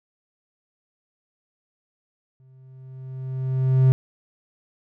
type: tone with exponential growth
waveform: triangle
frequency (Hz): 130.81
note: C3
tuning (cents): 0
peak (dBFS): -9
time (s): 2.4-3.92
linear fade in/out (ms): 0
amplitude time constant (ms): 330
effects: none

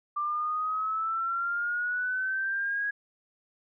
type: exponential sweep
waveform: sine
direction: up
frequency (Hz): 1180 to 1659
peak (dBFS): -27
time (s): 0.16-2.91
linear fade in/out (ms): 10
effects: none

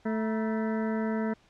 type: harmonic tone with a mistuned harmonic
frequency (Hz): 220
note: A3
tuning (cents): 0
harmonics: 1 / 2 / 3 / 4 / 6 / 7 / 8 / 9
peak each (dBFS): -28 / -34 / -38 / -40 / -44 / -45 / -46 / -47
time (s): 0.05-1.34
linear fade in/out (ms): 10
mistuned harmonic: 4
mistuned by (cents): +140
effects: pink hiss -62 dBFS RMS until 1.49 s + low-pass 5000 Hz 12 dB/octave

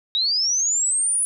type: linear sweep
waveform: sine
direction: up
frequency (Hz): 3740 to 10000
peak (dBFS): -18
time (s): 0.15-1.25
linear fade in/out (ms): 0
effects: none

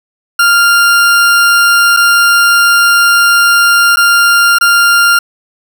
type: tone with dropouts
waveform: 40% pulse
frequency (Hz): 1396.9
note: F6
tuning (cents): 0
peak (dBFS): -4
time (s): 0.39-5.19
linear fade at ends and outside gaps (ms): 5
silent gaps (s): 1.966-1.97 / 3.96-3.97 / 4.586-4.61
effects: none

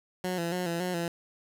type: tone with pitch steps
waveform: 15% pulse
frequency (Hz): 182.7 / 169.4 / 180.8 / 169.2 / 181.2 / 169.9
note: F#3 / E3 / F#3 / E3 / F#3 / F3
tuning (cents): -22 / +48 / -40 / +45 / -36 / -47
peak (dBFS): -23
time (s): 0.24-1.08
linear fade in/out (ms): 2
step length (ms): 140
effects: none

